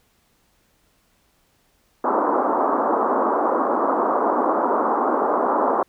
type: band-pass noise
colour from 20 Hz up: white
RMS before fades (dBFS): -20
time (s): 2.04-5.83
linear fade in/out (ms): 5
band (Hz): 240 to 1200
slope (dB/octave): 48
effects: pink hiss -63 dBFS RMS until 5.88 s